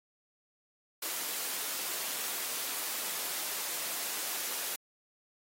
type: high-pass noise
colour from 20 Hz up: white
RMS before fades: -36 dBFS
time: 1.02-4.76 s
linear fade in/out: 5 ms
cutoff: 310 Hz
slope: 12 dB/octave
effects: AAC 48 kbps